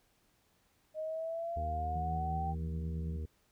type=linear sweep; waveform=sine; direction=up; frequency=620 to 784 Hz; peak=-35 dBFS; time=0.94-2.55 s; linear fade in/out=50 ms
type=harmonic tone; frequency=78.1 Hz; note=D#2; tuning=7 cents sharp; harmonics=1 / 2 / 3 / 4 / 5 / 6; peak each=-36 / -51 / -51 / -57 / -53 / -54 dBFS; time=1.56-3.26 s; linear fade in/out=10 ms
type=tone with pitch glide; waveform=sine; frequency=160.9 to 165.61 Hz; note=E3 to E3; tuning=-42 to +8 cents; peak=-39 dBFS; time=1.95-3.17 s; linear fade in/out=10 ms; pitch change=+50 cents; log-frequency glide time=2.27-2.78 s
effects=pink hiss -72 dBFS RMS until 3.51 s